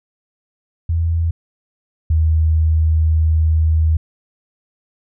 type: tone pair in turn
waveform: sine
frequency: 83 / 79.42 Hz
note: E2 / D#2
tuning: +12 / +36 cents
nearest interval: minor second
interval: 76 cents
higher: first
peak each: -14 / -11 dBFS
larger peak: second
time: 0.89-1.31 / 2.1-3.97 s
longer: second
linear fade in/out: 5 ms
effects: none